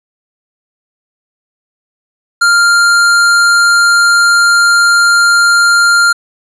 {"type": "tone", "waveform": "square", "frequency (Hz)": 1396.9, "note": "F6", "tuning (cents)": 0, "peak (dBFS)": -6, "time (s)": [2.41, 6.13], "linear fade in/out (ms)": 10, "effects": ["resampled to 22050 Hz", "7-bit"]}